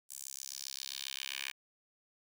10% pulse tone with high-pass filter sweep, 67.5 Hz, C#2, 45 cents flat, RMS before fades -43 dBFS, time 0.09-1.52 s, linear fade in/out 20 ms, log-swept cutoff 8300 to 2300 Hz, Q 2.1, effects none

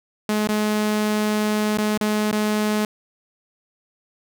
sawtooth tone with dropouts, 212.1 Hz, G#3, 37 cents sharp, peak -15 dBFS, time 0.29-2.85 s, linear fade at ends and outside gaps 2 ms, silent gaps 0.473-0.489 / 1.774-1.784 / 1.976-2.01 / 2.315-2.327 s, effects none

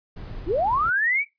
brown noise, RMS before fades -36 dBFS, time 0.16-0.9 s, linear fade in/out 10 ms
sine linear sweep, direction up, 286.2 to 2349 Hz, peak -19 dBFS, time 0.46-1.25 s, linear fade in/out 50 ms
effects noise-tail reverb RT60 0.2 s tail -19 dB re dry + resampled to 11025 Hz

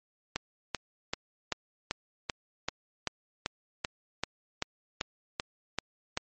click train, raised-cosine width 0.2 ms, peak -12 dBFS, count 16, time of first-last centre 0.36-6.174 s, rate 2.58 Hz, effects MP3 32 kbps

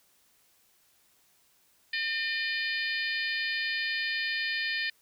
harmonic tone, 604 Hz, D5, 48 cents sharp, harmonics 3 / 4 / 5 / 6 / 7 / 8, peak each -31 / -35 / -39 / -40 / -39 / -39 dBFS, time 1.93-4.9 s, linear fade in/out 5 ms, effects white hiss -66 dBFS RMS until 5.01 s

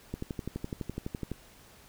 click train, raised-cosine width 3 ms, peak -21 dBFS, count 15, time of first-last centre 0.14-1.316 s, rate 11.9 Hz, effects pink hiss -56 dBFS RMS until 1.88 s

